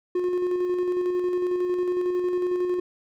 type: tone with tremolo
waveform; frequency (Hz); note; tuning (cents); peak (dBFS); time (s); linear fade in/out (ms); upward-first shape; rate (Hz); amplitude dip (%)
triangle; 359.4; F4; +50; -19; 0.15-2.8; 5; square; 11; 30
effects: none